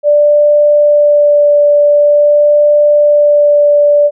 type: tone with vibrato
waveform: sine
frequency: 587.3 Hz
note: D5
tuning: in tune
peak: -4 dBFS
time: 0.03-4.11 s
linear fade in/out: 50 ms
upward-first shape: sine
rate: 0.46 Hz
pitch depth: 9 cents each way
effects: none